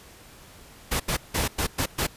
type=noise bursts at uneven times; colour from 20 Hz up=pink; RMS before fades=-25 dBFS; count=6; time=0.91-1 / 1.08-1.17 / 1.34-1.48 / 1.58-1.67 / 1.78-1.86 / 1.98-2.07 s; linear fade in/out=10 ms; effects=pink hiss -49 dBFS RMS until 2.16 s + resampled to 32000 Hz